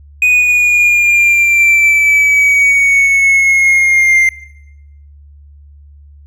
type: linear sweep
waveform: triangle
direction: down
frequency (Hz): 2489 to 2093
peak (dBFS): -5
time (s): 0.22-4.29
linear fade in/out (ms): 2
effects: noise-tail reverb RT60 0.9 s tail -19 dB re dry + added 72 Hz sine -36 dBFS peak until 6.26 s

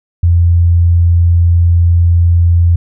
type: tone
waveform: sine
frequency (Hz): 85.7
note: F2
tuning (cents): -32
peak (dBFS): -5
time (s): 0.23-2.76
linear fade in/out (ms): 5
effects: none

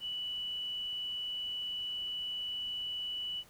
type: tone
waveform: sine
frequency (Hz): 2960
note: F#7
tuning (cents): 0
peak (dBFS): -35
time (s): 0-3.44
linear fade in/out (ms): 50
effects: pink hiss -60 dBFS RMS until 3.49 s

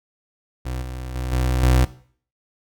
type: tone with level steps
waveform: 30% pulse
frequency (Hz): 63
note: B1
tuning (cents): +35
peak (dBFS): -23 / -27 / -22 / -16 / -11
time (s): 0.65-1.85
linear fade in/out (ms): 10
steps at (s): 0.82 / 1.15 / 1.32 / 1.63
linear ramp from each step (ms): 2
effects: noise-tail reverb RT60 0.5 s tail -17 dB re dry

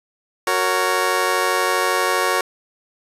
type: chord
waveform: 15% pulse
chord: F# major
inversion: none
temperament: just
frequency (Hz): 370 / 462.5 / 555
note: F#4 / A#4 / C#5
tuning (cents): 0 / -14 / +2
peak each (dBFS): -16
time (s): 0.47-2.41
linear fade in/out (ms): 2
effects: resampled to 32000 Hz

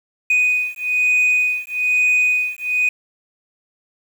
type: beating tone pair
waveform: sine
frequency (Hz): 2489 / 2490.1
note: D#7 / D#7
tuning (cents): 0 / +1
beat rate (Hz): 1.1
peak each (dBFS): -16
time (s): 0.3-2.89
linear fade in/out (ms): 5
effects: tanh soft clip ceiling -11 dBFS + 7-bit

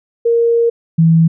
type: tone pair in turn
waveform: sine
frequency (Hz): 466.2 / 163.74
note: A#4 / E3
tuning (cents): 0 / -11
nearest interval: octave + tritone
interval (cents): 1811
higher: first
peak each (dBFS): -9 / -6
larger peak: second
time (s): 0.25-0.7 / 0.98-1.28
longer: first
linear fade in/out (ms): 10
effects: none

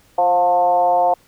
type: tone with frequency modulation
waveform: sine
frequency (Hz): 710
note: F5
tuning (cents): +28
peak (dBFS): -12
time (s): 0.18-1.14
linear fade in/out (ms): 5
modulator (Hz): 182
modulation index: 0.9
effects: pink hiss -54 dBFS RMS until 1.27 s

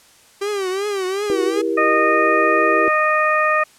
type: tone with vibrato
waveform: 45% pulse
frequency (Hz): 392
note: G4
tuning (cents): 0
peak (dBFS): -20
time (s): 0.41-1.62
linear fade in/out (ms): 10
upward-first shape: triangle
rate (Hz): 2.7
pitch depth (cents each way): 130
type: chord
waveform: sine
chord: E diminished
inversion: none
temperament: just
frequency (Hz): 329.6 / 395.6 / 474.7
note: E4 / G4 / Bb4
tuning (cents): 0 / +16 / +31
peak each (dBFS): -22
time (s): 1.3-2.88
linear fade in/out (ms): 0
type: harmonic tone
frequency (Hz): 616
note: D#5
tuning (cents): -17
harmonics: 1 / 2 / 3 / 4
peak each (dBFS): -20 / -17 / -20 / -24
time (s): 1.77-3.64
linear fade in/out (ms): 10
effects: white hiss -50 dBFS RMS until 3.78 s + low-pass 10000 Hz 12 dB/octave

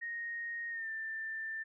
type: tone with pitch glide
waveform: sine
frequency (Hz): 1864.7 to 1781.5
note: A#6 to A6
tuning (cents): 0 to +21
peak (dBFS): -37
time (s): 0.01-1.64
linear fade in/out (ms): 20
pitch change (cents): -79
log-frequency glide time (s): 0.7-0.89
effects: none

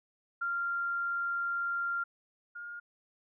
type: tone pair in turn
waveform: sine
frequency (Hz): 1389 / 1418.2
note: F6 / F6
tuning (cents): -10 / +26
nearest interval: unison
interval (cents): 36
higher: second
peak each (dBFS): -30 / -40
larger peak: first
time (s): 0.41-2.04 / 2.55-2.8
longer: first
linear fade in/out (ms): 10
effects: none

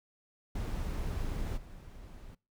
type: noise with level steps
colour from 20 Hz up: brown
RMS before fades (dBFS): -35 / -48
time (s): 0.55-2.35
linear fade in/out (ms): 5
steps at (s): 1.56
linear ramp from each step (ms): 20
effects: noise-tail reverb RT60 0.3 s tail -24 dB re dry

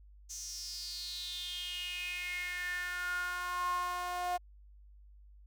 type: tone with high-pass filter sweep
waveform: sawtooth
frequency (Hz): 357.6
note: F4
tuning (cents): +41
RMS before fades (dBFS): -38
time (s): 0.29-4.38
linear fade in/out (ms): 20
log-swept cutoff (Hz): 6300 to 750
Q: 7.3
effects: added 50 Hz sine -54 dBFS peak until 5.46 s

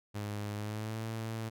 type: tone with pitch glide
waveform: sawtooth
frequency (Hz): 103.83 to 111.93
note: G#2 to A2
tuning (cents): 0 to +30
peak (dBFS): -32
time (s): 0.14-1.5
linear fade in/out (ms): 20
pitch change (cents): +130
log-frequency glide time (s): 0.55-1.02
effects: none

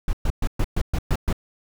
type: noise bursts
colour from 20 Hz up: brown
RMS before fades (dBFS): -20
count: 8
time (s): 0.08-1.328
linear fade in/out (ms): 2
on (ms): 51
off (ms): 120
effects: none

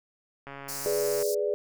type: click train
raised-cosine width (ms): 0.5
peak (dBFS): -26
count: 106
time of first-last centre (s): 0.47-1.225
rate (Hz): 139
type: high-pass noise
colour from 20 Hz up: pink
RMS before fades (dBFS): -36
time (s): 0.68-1.35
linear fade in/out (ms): 10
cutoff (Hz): 4700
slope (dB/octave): 48
type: chord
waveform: sine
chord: G# diminished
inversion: none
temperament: equal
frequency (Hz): 415.3 / 493.9 / 587.3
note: G#4 / B4 / D5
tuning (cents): 0 / 0 / 0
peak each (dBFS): -27 / -32 / -30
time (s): 0.86-1.54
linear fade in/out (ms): 0
effects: none

